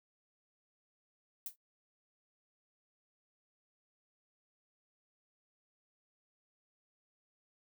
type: noise with exponential decay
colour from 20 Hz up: violet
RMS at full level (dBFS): -37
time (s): 1.46-1.56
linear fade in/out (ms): 2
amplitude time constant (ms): 21
effects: noise-tail reverb RT60 0.1 s tail -19 dB re dry